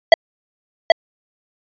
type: tone with echo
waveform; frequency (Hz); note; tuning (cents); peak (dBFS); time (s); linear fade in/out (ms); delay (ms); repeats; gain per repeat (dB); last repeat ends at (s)
square; 659.3; E5; 0; -3; 0.12-0.14; 2; 780; 1; -3; 0.92
effects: resampled to 11025 Hz